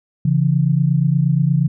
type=tone pair together; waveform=sine; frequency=138.59 / 167.06 Hz; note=C#3 / E3; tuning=0 / +23 cents; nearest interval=minor third; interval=323 cents; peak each=-15 / -16 dBFS; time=0.25-1.68 s; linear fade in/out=5 ms; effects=none